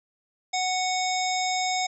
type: harmonic tone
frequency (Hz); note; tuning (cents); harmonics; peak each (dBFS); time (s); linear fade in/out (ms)
740; F#5; 0; 1 / 3 / 5 / 7 / 9 / 10; -26 / -31 / -33 / -34 / -36 / -36; 0.53-1.87; 10
effects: none